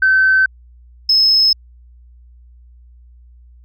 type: tone pair in turn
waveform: sine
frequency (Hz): 1536 / 5184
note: G6 / E8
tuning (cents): -36 / -30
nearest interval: octave + major sixth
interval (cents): 2106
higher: second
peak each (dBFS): -8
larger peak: neither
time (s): 0.02-0.46 / 1.09-1.53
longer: neither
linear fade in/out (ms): 5
effects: tanh soft clip ceiling -4 dBFS + added 60 Hz sine -41 dBFS peak until 3.64 s